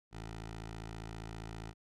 10% pulse tone with notch filter, 55 Hz, A1, in tune, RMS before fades -45 dBFS, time 0.11-1.74 s, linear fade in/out 50 ms, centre 240 Hz, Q 1.8, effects low-pass 8000 Hz 12 dB/octave

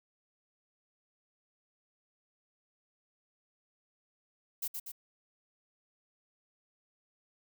violet noise with echo, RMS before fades -35 dBFS, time 4.62-4.68 s, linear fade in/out 10 ms, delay 120 ms, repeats 2, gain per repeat -4 dB, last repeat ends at 4.92 s, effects none

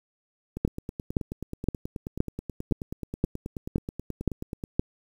two click trains, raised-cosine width 3 ms, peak -20 / -9 dBFS, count 39 / 9, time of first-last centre 0.57-4.639 / 0.65-4.795 s, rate 9.34 / 1.93 Hz, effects 8-bit

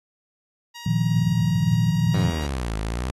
10% pulse tone, 947 Hz, A#5, 27 cents sharp, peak -28 dBFS, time 0.74-2.48 s, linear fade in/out 20 ms
sine chord, Bb suspended fourth, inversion none, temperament just, 116.54 / 155.39 / 174.81 Hz, Bb2 / Eb3 / F3, 0 / -2 / +2 cents, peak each -23 dBFS, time 0.86-2.3 s, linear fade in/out 5 ms
sawtooth exponential two-way sweep, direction down then up, 99.5 to 51.91 to 65.8 Hz, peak -21 dBFS, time 2.14-3.11 s, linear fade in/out 5 ms, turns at 2.78 s
effects AAC 32 kbps

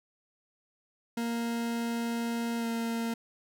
40% pulse tone with pitch glide, 233.1 to 230.2 Hz, A#3 to A#3, 0 to -22 cents, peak -29 dBFS, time 1.17-3.14 s, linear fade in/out 5 ms, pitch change -22 cents, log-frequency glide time 2.58-2.66 s, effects none

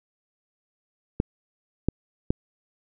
clicks, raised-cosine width 3 ms, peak -8 dBFS, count 3, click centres 1.201 / 1.886 / 2.305 s, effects none

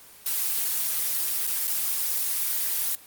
blue noise with dropouts, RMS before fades -26 dBFS, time 0.26-2.95 s, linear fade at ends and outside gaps 1 ms, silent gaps 1.469-1.475 / 1.671-1.677 s, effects white hiss -49 dBFS RMS until 3.06 s + Opus 24 kbps

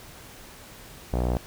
sawtooth tone with low-pass filter, 61.1 Hz, B1, 18 cents flat, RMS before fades -25 dBFS, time 1.13-1.37 s, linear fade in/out 0 ms, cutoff 700 Hz, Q 1.9, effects pink hiss -46 dBFS RMS until 1.46 s

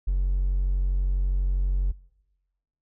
triangle tone with hard clipping, 46.15 Hz, F#1, 4 cents flat, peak -20 dBFS, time 0.07-1.92 s, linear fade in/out 10 ms, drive 2 dB, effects noise-tail reverb RT60 1.0 s tail -23 dB re dry

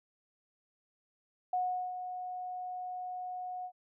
sine tone with ADSR envelope, 730 Hz, F#5, 24 cents flat, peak -28 dBFS, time 1.53-3.72 s, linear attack 4 ms, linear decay 390 ms, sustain -9 dB, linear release 71 ms, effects none

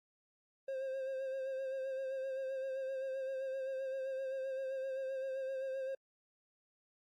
triangle tone with vibrato, 531 Hz, C5, 25 cents sharp, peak -35 dBFS, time 0.68-5.95 s, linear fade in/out 5 ms, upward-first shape sine, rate 7.7 Hz, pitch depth 32 cents each way, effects AAC 64 kbps

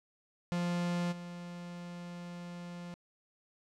45% pulse tone with level steps, 174.61 Hz, F3, in tune, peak -31 / -42 dBFS, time 0.52-2.94 s, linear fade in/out 0 ms, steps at 1.11 s, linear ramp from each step 20 ms, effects low-pass 7000 Hz 12 dB/octave + 12-bit

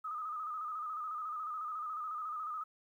sine tone with vibrato, 1244.5 Hz, D#6, in tune, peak -37 dBFS, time 0.04-2.64 s, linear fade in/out 10 ms, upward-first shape square, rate 14 Hz, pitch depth 50 cents each way, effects 12-bit

